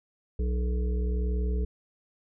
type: harmonic tone with a mistuned harmonic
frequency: 61.2 Hz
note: B1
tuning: 15 cents flat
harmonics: 1 / 3 / 5 / 7 / 8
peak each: -25 / -37 / -44 / -38 / -48 dBFS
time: 0.39-1.65 s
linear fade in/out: 5 ms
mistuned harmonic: 8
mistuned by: -73 cents
effects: none